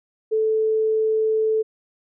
sine tone, 438 Hz, A4, 8 cents flat, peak -17 dBFS, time 0.31-1.63 s, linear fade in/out 20 ms, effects none

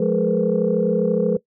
sine tone cluster, 177.6 / 211.7 / 422.4 / 470.6 / 503 Hz, F3 / G#3 / G#4 / A#4 / B4, +29 / +33 / +29 / +16 / +32 cents, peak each -22 dBFS, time 0-1.37 s, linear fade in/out 5 ms, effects noise-tail reverb RT60 0.1 s tail -19 dB re dry + tanh soft clip ceiling -6 dBFS

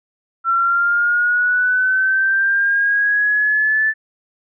sine linear sweep, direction up, 1349 to 1757 Hz, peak -13 dBFS, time 0.44-3.94 s, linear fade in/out 50 ms, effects none

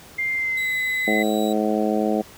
sine tone with pitch glide, 2101 to 2028 Hz, C7 to B6, +7 to +45 cents, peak -21 dBFS, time 0.18-1.23 s, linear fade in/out 10 ms, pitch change -62 cents, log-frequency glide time 0.32-0.75 s
sawtooth tone, 3901 Hz, B7, 22 cents flat, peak -30 dBFS, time 0.57-1.53 s, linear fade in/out 5 ms
harmonic tone, 107.2 Hz, A2, 45 cents flat, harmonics 2 / 3 / 4 / 5 / 6 / 7, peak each -23 / -25 / -26 / -27 / -28 / -28 dBFS, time 1.07-2.22 s, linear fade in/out 10 ms
effects pink hiss -45 dBFS RMS until 2.37 s + high-pass 60 Hz 12 dB/octave

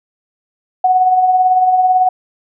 sine tone with tremolo, 740 Hz, F#5, in tune, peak -6 dBFS, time 0.84-2.09 s, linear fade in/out 5 ms, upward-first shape triangle, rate 18 Hz, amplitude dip 50%, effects none

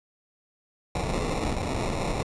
pink noise with sample-and-hold, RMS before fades -28 dBFS, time 0.95-2.23 s, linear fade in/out 5 ms, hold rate 1575 Hz, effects resampled to 22050 Hz

